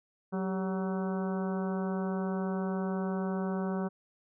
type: harmonic tone with a mistuned harmonic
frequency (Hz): 188.1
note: F#3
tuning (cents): +29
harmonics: 1 / 2 / 3 / 4 / 5 / 6 / 7 / 8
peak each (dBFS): -31 / -37 / -41 / -43 / -45 / -47 / -48 / -49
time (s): 0.32-3.89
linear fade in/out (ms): 20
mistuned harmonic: 2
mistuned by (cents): +63
effects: none